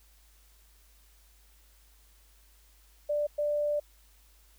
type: tone bursts at uneven times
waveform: sine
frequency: 590 Hz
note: D5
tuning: 8 cents sharp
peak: -26 dBFS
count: 2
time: 3.09-3.27 / 3.38-3.8 s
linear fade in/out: 10 ms
effects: added 51 Hz sine -59 dBFS peak until 4.58 s + white hiss -64 dBFS RMS until 4.58 s